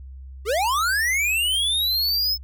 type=linear sweep; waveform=square; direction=up; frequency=370 to 5240 Hz; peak=-20 dBFS; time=0.45-2.38 s; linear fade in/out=50 ms; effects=added 66 Hz sine -36 dBFS peak until 2.43 s